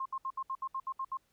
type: tone bursts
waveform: sine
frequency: 1064 Hz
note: C6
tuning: 29 cents sharp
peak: -33 dBFS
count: 10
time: 0-1.172 s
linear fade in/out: 5 ms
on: 56 ms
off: 68 ms
effects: pink hiss -74 dBFS RMS until 1.32 s